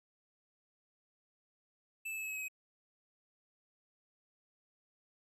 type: tone with pitch steps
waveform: square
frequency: 2637 / 2619 / 2601 / 2583 / 2565 / 2547 / 2530 Hz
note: E7 / E7 / E7 / E7 / E7 / D#7 / D#7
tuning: 0 / -12 / -24 / -36 / -48 / +40 / +28 cents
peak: -39 dBFS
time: 2.05-2.484 s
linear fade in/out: 10 ms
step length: 62 ms
effects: none